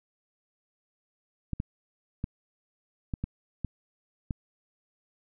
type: clicks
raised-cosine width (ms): 5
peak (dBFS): -18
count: 7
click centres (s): 1.533 / 1.601 / 2.241 / 3.138 / 3.24 / 3.647 / 4.308
effects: none